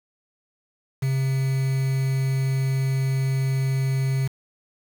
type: tone with quantisation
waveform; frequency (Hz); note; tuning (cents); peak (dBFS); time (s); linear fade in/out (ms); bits
triangle; 133.7; C3; +38; -18; 1.02-4.28; 10; 6
effects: none